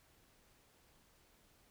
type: silence
effects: pink hiss -69 dBFS RMS until 1.7 s